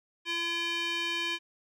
square tone with band-pass filter, 340 Hz, F4, 46 cents flat, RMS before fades -32 dBFS, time 0.25-1.39 s, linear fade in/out 50 ms, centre 2800 Hz, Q 2.8, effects none

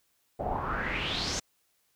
pink noise with low-pass filter sweep, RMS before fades -32 dBFS, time 0.39-1.4 s, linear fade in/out 10 ms, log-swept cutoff 610 to 6700 Hz, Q 4.9, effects white hiss -72 dBFS RMS until 1.95 s

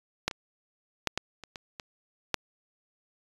clicks, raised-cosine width 0.2 ms, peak -8 / -20 / -8 / -11 / -25 / -22 / -21 / -7 dBFS, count 8, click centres 0.28 / 0.312 / 1.073 / 1.176 / 1.437 / 1.558 / 1.798 / 2.343 s, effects resampled to 24000 Hz

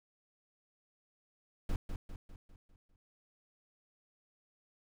brown noise with echo, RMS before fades -32 dBFS, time 1.69-1.76 s, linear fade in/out 2 ms, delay 200 ms, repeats 6, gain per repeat -6 dB, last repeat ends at 2.96 s, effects none

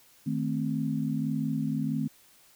sine chord, A diminished, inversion second, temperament equal, 155.56 / 220 / 261.6 Hz, Eb3 / A3 / C4, 0 / 0 / 0 cents, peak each -31 dBFS, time 0.26-2.08 s, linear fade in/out 10 ms, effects white hiss -59 dBFS RMS until 2.55 s

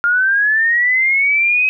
sine linear sweep, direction up, 1398 to 2546 Hz, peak -11 dBFS, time 0.04-1.69 s, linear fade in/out 0 ms, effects none

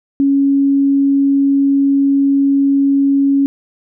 sine tone, 277.2 Hz, C#4, in tune, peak -9 dBFS, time 0.2-3.46 s, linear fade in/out 0 ms, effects none

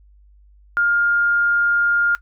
sine tone, 1410 Hz, F6, 16 cents sharp, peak -14 dBFS, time 0.77-2.15 s, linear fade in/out 0 ms, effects noise-tail reverb RT60 0.1 s tail -18 dB re dry + added 50 Hz sine -47 dBFS peak until 2.21 s

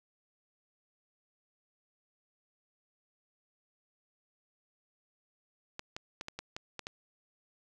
clicks, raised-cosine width 0.2 ms, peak -22 dBFS, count 8, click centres 5.794 / 5.965 / 6.211 / 6.284 / 6.39 / 6.565 / 6.793 / 6.869 s, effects none

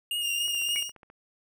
square tone with vibrato, 2820 Hz, F7, 16 cents sharp, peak -28 dBFS, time 0.11-0.83 s, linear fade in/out 2 ms, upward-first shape triangle, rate 3.5 Hz, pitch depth 40 cents each way
20% pulse tone, 2855 Hz, F7, 37 cents sharp, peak -29 dBFS, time 0.21-0.92 s, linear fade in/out 50 ms
click train, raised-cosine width 0.5 ms, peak -35 dBFS, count 10, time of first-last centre 0.48-1.101 s, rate 14.5 Hz
sine tone with exponential decay, 2255 Hz, C#7, 29 cents sharp, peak -26 dBFS, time 0.76-0.84 s, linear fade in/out 0 ms, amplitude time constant 17 ms
effects none

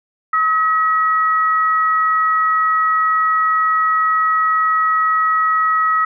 sine tone pair together, 1279 / 1918.2 Hz, D#6 / A#6, +47 / +49 cents, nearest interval perfect fifth, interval 702 cents, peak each -13 / -21 dBFS, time 0.33-6.05 s, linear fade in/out 5 ms, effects none

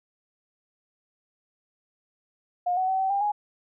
sine tone with pitch steps, 714 / 748 / 761 / 766 / 798 / 831 Hz, F5 / F#5 / F#5 / G5 / G5 / G#5, +38 / +19 / +48 / -40 / +31 / +1 cents, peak -22 dBFS, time 2.66-3.32 s, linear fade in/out 10 ms, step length 110 ms, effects none

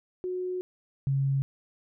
sine tone pair in turn, 365.4 / 136.87 Hz, F#4 / C#3, -22 / -22 cents, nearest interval octave + perfect fourth, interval 1700 cents, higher first, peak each -29 / -23 dBFS, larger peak second, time 0.24-0.61 / 1.07-1.42 s, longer first, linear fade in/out 0 ms, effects none

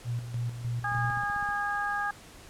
sine tone with tremolo, 119.5 Hz, A#2, 43 cents sharp, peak -28 dBFS, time 0.04-1.25 s, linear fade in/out 50 ms, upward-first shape square, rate 3.3 Hz, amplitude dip 60%
harmonic tone, 409.1 Hz, G#4, 26 cents flat, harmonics 2 / 3 / 4, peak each -32 / -34 / -31 dBFS, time 0.84-2.11 s, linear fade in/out 5 ms
click train, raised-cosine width 5 ms, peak -32 dBFS, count 10, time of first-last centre 0.92-1.49 s, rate 15.8 Hz
effects pink hiss -50 dBFS RMS until 2.49 s + low-pass 11000 Hz 12 dB/octave

